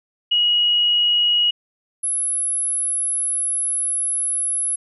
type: tone pair in turn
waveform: sine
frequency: 2900 / 10949 Hz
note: F#7 / F9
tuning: -35 / -35 cents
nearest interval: octave + major seventh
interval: 2300 cents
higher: second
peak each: -14 / -19 dBFS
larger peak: first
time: 0.31-1.51 / 2.03-4.76 s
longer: second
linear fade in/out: 10 ms
effects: none